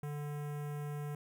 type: tone with notch filter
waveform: square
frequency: 146.83 Hz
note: D3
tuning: in tune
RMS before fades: -40 dBFS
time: 0.03-1.15 s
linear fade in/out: 2 ms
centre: 4300 Hz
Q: 0.53
effects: none